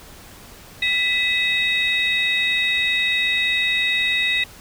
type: tone cluster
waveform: sine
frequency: 1988 / 2577 / 3771 Hz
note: B6 / E7 / A#7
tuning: +11 / -40 / +19 cents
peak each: -21 dBFS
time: 0.82-4.44 s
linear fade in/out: 5 ms
effects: tanh soft clip ceiling -10 dBFS + pink hiss -43 dBFS RMS until 4.6 s